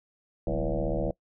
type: tone with frequency modulation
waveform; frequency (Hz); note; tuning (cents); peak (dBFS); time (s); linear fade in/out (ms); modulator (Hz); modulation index
sine; 256.5; C4; -34; -25; 0.47-1.11; 2; 75.5; 5.1
effects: noise-tail reverb RT60 0.1 s tail -22 dB re dry